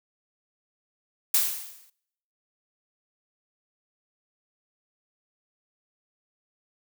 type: noise with exponential decay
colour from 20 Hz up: blue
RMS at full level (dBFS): -19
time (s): 1.34-1.9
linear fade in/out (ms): 5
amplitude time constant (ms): 120
effects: noise-tail reverb RT60 0.8 s tail -25 dB re dry